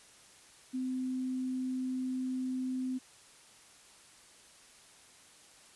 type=tone; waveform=sine; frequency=257 Hz; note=C4; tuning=31 cents flat; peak=-32 dBFS; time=0.73-2.99 s; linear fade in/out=20 ms; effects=white hiss -58 dBFS RMS until 5.75 s + resampled to 24000 Hz